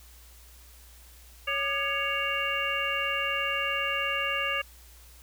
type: harmonic tone with a mistuned harmonic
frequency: 557 Hz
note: C#5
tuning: 8 cents sharp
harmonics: 1 / 2 / 3 / 4 / 5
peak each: -36 / -33 / -34 / -33 / -30 dBFS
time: 1.47-4.62 s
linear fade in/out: 10 ms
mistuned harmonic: 2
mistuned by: +140 cents
effects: added 60 Hz sine -51 dBFS peak until 5.22 s + white hiss -55 dBFS RMS until 5.22 s